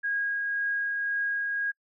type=tone with tremolo; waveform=sine; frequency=1638 Hz; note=G#6; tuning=24 cents flat; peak=-25 dBFS; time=0.03-1.72 s; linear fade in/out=20 ms; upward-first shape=triangle; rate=1.9 Hz; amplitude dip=25%; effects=noise-tail reverb RT60 0.1 s tail -26 dB re dry